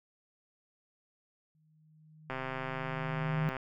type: tone with exponential growth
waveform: sine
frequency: 155.56 Hz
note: D#3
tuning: in tune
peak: -27 dBFS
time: 1.55-3.49 s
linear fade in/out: 0 ms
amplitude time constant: 420 ms
type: click train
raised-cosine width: 0.5 ms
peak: -22 dBFS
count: 167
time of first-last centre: 2.3-3.567 s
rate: 131 Hz
effects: none